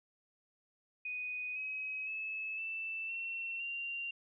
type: tone with pitch steps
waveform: sine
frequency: 2489 / 2543 / 2598 / 2654 / 2711 / 2770 Hz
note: D#7 / D#7 / E7 / E7 / E7 / F7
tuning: 0 / +37 / -26 / +11 / +48 / -15 cents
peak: -37 dBFS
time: 1.05-4.11 s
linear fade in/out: 5 ms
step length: 510 ms
effects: none